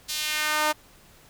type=tone with high-pass filter sweep; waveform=sawtooth; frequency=304.6 Hz; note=D#4; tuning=37 cents flat; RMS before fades=-26 dBFS; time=0.08-0.73 s; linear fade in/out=20 ms; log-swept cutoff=4500 to 750 Hz; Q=1.3; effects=pink hiss -54 dBFS RMS until 1.29 s

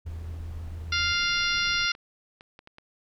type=tone with vibrato; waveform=sine; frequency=81.6 Hz; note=E2; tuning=17 cents flat; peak=-34 dBFS; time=0.05-1.14 s; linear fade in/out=20 ms; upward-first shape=triangle; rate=13 Hz; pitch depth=12 cents each way
type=noise; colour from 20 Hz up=brown; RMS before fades=-43 dBFS; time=0.06-1.87 s; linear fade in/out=5 ms
type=harmonic tone; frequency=698.5 Hz; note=F5; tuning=in tune; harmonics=2 / 3 / 4 / 5 / 6 / 7 / 8; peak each=-28 / -30 / -31 / -32 / -33 / -33 / -34 dBFS; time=0.92-1.92 s; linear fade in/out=5 ms
type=clicks; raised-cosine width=0.3 ms; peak=-31 dBFS; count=9; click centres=1.409 / 1.657 / 1.81 / 1.881 / 1.951 / 2.409 / 2.591 / 2.674 / 2.784 s
effects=none

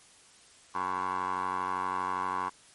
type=tone with band-pass filter; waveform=15% pulse; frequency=92.5 Hz; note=F#2; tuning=in tune; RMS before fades=-32 dBFS; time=0.74-2.5 s; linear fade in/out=20 ms; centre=1100 Hz; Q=7.8; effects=white hiss -57 dBFS RMS until 2.74 s + MP3 48 kbps

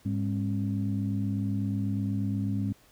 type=tone cluster; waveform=sine; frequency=105.1 / 202.1 / 270.3 Hz; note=G#2 / G#3 / C#4; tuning=+21 / -47 / -44 cents; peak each=-29 / -30 / -33 dBFS; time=0.05-2.73 s; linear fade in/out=10 ms; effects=tanh soft clip ceiling -18 dBFS + pink hiss -60 dBFS RMS until 2.91 s

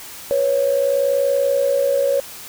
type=tone pair together; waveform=sine; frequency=494.4 / 555 Hz; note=B4 / C#5; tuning=+2 / +2 cents; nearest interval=major second; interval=200 cents; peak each=-21 / -15 dBFS; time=0.31-2.2 s; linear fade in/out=0 ms; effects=tanh soft clip ceiling -7 dBFS + white hiss -36 dBFS RMS until 2.48 s

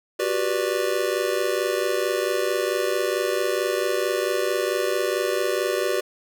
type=chord; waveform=square; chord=G major seventh; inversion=third; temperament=just; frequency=367.5 / 392 / 490 / 588 Hz; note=F#4 / G4 / B4 / D5; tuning=-12 / 0 / -14 / +2 cents; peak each=-28 dBFS; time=0.19-6.01 s; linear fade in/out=10 ms; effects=none

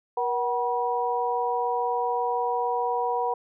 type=tone cluster; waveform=sine; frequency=478.1 / 751 / 967 Hz; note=A#4 / F#5 / B5; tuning=+44 / +26 / -37 cents; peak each=-28 / -28 / -27 dBFS; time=0.17-3.34 s; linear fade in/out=5 ms; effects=none

